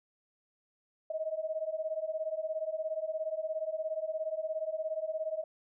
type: beating tone pair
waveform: sine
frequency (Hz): 622.3 / 639.3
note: D#5 / D#5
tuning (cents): 0 / +47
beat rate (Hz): 17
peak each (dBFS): -36 / -35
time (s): 1.1-5.44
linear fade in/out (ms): 5
effects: none